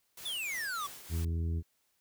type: noise with tremolo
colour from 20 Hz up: white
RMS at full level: -46 dBFS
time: 0.17-1.25 s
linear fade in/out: 5 ms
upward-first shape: triangle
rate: 3.2 Hz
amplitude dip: 50%
type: exponential sweep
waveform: square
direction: down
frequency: 3600 to 1108.7 Hz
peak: -35 dBFS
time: 0.25-0.87 s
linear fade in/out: 10 ms
type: harmonic tone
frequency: 82.9 Hz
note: E2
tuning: 10 cents sharp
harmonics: 1 / 2 / 3 / 4 / 5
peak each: -30 / -41 / -47 / -48 / -51 dBFS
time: 1.09-1.63 s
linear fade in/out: 50 ms
effects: white hiss -75 dBFS RMS until 2 s